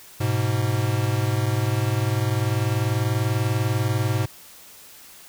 square tone pair together, 105.8 / 126.01 Hz, G#2 / B2, +33 / +35 cents, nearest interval minor third, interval 302 cents, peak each -23 / -25 dBFS, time 0.2-4.26 s, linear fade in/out 10 ms, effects white hiss -46 dBFS RMS until 5.28 s

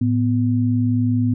sine tone pair together, 110 / 248.4 Hz, A2 / B3, 0 / +10 cents, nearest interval octave + major second, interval 1410 cents, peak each -18 dBFS, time 0.01-1.34 s, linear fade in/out 5 ms, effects none

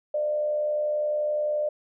sine tone with frequency modulation, 599 Hz, D5, 34 cents sharp, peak -23 dBFS, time 0.14-1.69 s, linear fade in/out 5 ms, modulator 71.5 Hz, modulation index 0.28, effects none

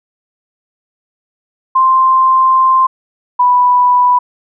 sine tone pair in turn, 1046.5 / 987.8 Hz, C6 / B5, 0 / 0 cents, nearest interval minor second, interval 100 cents, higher first, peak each -6 dBFS, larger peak neither, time 1.75-2.87 / 3.39-4.19 s, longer first, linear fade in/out 10 ms, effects none

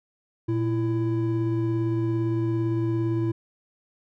triangle tone pair together, 116.8 / 332.8 Hz, A#2 / E4, +4 / +17 cents, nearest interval octave + tritone, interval 1813 cents, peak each -23 dBFS, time 0.48-3.32 s, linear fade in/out 10 ms, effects none

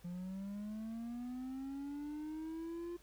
triangle linear sweep, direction up, 172.8 to 349.2 Hz, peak -39 dBFS, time 0.04-2.97 s, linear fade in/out 10 ms, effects added 50 Hz sine -63 dBFS peak until 3.02 s + pink hiss -66 dBFS RMS until 3.02 s

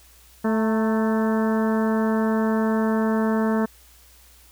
harmonic tone with a mistuned harmonic, 220 Hz, A3, in tune, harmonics 1 / 2 / 3 / 4 / 5 / 6 / 7 / 8, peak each -20 / -26 / -30 / -32 / -34 / -36 / -37 / -38 dBFS, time 0.44-3.66 s, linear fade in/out 10 ms, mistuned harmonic 4, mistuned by +44 cents, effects added 60 Hz sine -53 dBFS peak until 4.51 s + white hiss -53 dBFS RMS until 4.51 s

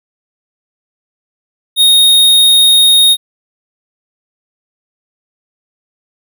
square tone, 3719 Hz, A#7, 5 cents flat, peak -5 dBFS, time 1.76-3.17 s, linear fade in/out 50 ms, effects none

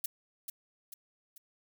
violet noise with echo, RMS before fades -33 dBFS, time 0.04-0.06 s, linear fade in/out 5 ms, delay 440 ms, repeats 3, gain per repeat -6 dB, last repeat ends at 1.38 s, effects none

